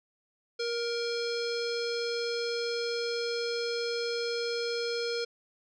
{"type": "tone with low-pass filter", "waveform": "square", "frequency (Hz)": 470.1, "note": "A#4", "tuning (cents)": 15, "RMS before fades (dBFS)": -32, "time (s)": [0.59, 5.25], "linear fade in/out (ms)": 10, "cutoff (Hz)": 4800, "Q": 6.3, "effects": []}